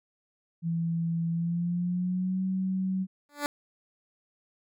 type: tone with pitch glide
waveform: sine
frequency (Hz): 166.8 to 188.31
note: E3 to F#3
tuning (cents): +21 to +31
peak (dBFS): -26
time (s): 0.62-3.07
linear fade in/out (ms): 50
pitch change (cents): +210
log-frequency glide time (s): 1.31-2.42
type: tone with exponential growth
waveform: 10% pulse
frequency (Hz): 290.5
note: D4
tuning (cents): -19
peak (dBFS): -16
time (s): 3.29-3.46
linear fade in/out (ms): 1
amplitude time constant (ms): 35
effects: none